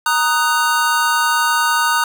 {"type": "chord", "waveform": "square", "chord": "D# minor", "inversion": "second", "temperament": "just", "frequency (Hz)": [933.4, 1244.5, 1493.4], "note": ["A#5", "D#6", "F#6"], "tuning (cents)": [2, 0, 16], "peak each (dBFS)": -19, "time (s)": [0.06, 2.04], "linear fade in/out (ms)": 2, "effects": []}